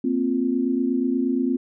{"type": "chord", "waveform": "sine", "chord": "Bb suspended second", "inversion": "none", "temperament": "equal", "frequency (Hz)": [233.1, 261.6, 349.2], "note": ["Bb3", "C4", "F4"], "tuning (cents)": [0, 0, 0], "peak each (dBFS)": [-26, -21, -27], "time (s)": [0.04, 1.57], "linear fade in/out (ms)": 5, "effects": []}